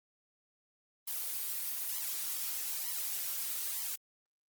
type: noise with flanger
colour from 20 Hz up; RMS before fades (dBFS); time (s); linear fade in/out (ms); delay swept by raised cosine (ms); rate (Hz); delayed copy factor
blue; -37; 1.07-3.96; 10; 0.96 to 6.36; 1.1; +0.95
effects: Opus 24 kbps